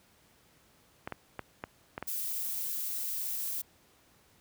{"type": "clicks", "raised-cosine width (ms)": 0.5, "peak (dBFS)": -21, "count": 6, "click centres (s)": [1.075, 1.123, 1.393, 1.639, 1.979, 2.026]}
{"type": "noise", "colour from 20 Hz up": "violet", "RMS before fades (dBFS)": -35, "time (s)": [2.07, 3.62], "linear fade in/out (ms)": 10}
{"effects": ["pink hiss -64 dBFS RMS until 4.4 s", "high-pass 60 Hz 12 dB/octave"]}